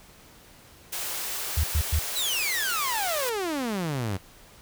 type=high-pass noise; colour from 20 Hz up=white; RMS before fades=-32 dBFS; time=0.92-3.3 s; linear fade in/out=10 ms; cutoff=340 Hz; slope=48 dB/octave
type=tone bursts; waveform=sine; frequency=76.9 Hz; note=D#2; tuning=20 cents flat; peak=-20 dBFS; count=3; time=1.57-1.991 s; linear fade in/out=5 ms; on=67 ms; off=110 ms
type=exponential sweep; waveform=sawtooth; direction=down; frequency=4119 to 89.6 Hz; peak=-23 dBFS; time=2.15-4.18 s; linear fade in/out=20 ms
effects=pink hiss -52 dBFS RMS until 4.61 s